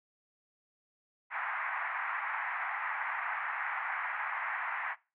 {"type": "band-pass noise", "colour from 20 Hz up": "white", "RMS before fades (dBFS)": -36, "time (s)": [1.3, 4.96], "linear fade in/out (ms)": 50, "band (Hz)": [780, 2100], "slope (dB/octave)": 48, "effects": ["noise-tail reverb RT60 0.3 s tail -21 dB re dry"]}